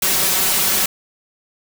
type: noise with comb filter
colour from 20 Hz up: white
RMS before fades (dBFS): -17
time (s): 0.02-0.86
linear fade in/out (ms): 5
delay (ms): 5.3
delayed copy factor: +0.95
effects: none